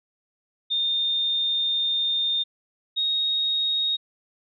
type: tone pair in turn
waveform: sine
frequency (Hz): 3636 / 3747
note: A#7 / A#7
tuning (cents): -44 / +8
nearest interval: minor second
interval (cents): 52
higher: second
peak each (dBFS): -21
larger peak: neither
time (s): 0.7-2.44 / 2.96-3.97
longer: first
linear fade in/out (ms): 20
effects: none